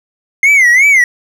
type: tone with vibrato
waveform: triangle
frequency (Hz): 2093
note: C7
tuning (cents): 0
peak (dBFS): -3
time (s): 0.43-1.04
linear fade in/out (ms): 2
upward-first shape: sine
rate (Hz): 2.8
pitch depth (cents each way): 170
effects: none